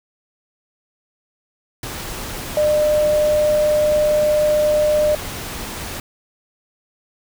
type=tone in noise; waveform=sine; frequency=603 Hz; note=D5; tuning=46 cents sharp; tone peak=-13 dBFS; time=2.57-5.15 s; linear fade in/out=2 ms; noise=pink; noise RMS=-29 dBFS; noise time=1.83-6 s; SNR=+13 dB; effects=none